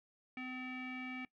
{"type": "tone with low-pass filter", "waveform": "square", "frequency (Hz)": 255.3, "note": "C4", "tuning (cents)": -42, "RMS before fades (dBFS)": -44, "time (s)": [0.37, 1.25], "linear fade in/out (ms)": 2, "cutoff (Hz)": 2400, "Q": 9, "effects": ["noise-tail reverb RT60 0.1 s tail -20 dB re dry"]}